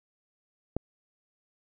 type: click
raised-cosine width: 2 ms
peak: -15 dBFS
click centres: 0.766 s
effects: none